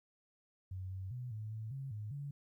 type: tone with pitch steps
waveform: sine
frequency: 93.4 / 94.8 / 124.2 / 107.8 / 109.9 / 135.6 / 105.8 / 142.2 Hz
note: F#2 / F#2 / B2 / A2 / A2 / C#3 / G#2 / C#3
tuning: +17 / +43 / +10 / -35 / -2 / -38 / +33 / +45 cents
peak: -40 dBFS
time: 0.71-2.31 s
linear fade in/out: 5 ms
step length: 200 ms
effects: 13-bit